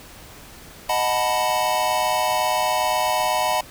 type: chord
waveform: square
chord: B dominant seventh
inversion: first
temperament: equal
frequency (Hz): 622.3 / 740 / 880 / 987.8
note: D#5 / F#5 / A5 / B5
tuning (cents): 0 / 0 / 0 / 0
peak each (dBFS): -26 / -25 / -26 / -25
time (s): 0.89-3.61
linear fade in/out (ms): 5
effects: pink hiss -43 dBFS RMS until 3.7 s